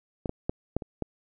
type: clicks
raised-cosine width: 2 ms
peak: -17 / -17 / -13 / -12 / -23 / -16 dBFS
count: 6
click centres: 0.258 / 0.294 / 0.495 / 0.766 / 0.822 / 1.023 s
effects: none